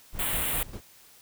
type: noise with tremolo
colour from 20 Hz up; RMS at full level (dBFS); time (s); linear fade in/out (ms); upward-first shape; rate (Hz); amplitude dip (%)
brown; -35; 0.12-0.81; 50; square; 4.9; 65
type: band-stop noise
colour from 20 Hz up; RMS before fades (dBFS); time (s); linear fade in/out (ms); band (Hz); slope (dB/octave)
white; -29; 0.19-0.63; 2; 3600 to 8300; 48
effects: white hiss -55 dBFS RMS until 1.21 s